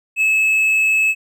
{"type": "tone", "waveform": "triangle", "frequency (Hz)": 2594, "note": "E7", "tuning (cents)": -28, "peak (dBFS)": -11, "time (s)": [0.16, 1.15], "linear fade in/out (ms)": 50, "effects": []}